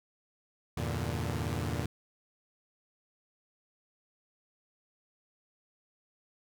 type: chord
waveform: sawtooth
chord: E half-diminished seventh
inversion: none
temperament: equal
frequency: 82.41 / 98 / 116.54 / 146.83 Hz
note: E2 / G2 / Bb2 / D3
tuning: 0 / 0 / 0 / 0 cents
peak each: -32 / -36 / -32 / -34 dBFS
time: 0.77-1.86 s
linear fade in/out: 5 ms
effects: none